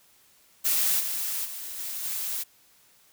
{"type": "noise with level steps", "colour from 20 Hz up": "blue", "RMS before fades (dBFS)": [-24, -30, -37, -34, -31], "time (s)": [0.64, 2.44], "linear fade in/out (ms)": 20, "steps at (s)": [0.99, 1.44, 1.78, 2.03], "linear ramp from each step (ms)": 20, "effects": ["white hiss -60 dBFS RMS until 3.12 s"]}